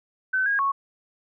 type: tone with pitch steps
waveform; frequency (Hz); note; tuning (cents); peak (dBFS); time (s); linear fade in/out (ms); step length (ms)
sine; 1524 / 1635 / 1104; G6 / G#6 / C#6; -49 / -28 / -7; -20; 0.33-0.72; 10; 130
effects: none

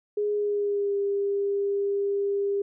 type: tone with pitch glide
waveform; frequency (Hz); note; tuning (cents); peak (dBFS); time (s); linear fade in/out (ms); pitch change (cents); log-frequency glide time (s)
sine; 415.3 to 400.7; G#4 to G4; 0 to +38; -23; 0.17-2.62; 5; -62; 0.34-0.96
effects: none

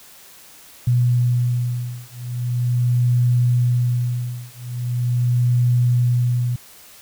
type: beating tone pair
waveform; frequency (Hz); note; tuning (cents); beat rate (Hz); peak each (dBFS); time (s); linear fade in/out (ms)
sine; 122 / 122.41; B2 / B2; -21 / -15; 0.41; -19; 0.87-6.56; 5
effects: white hiss -45 dBFS RMS until 7.01 s

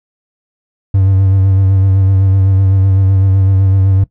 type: tone with vibrato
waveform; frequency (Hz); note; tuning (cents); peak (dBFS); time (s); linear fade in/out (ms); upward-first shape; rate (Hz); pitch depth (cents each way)
triangle; 96.3; G2; -30; -5; 0.94-4.04; 5; sine; 7.9; 30
effects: noise-tail reverb RT60 0.1 s tail -17 dB re dry

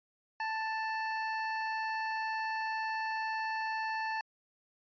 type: tone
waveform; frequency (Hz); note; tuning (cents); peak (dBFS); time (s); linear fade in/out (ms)
25% pulse; 882; A5; +4; -29; 0.4-4.21; 2
effects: resampled to 11025 Hz

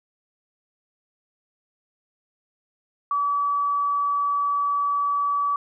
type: tone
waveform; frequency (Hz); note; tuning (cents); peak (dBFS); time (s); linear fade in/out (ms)
sine; 1146; D6; -43; -20; 3.11-5.56; 2
effects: none

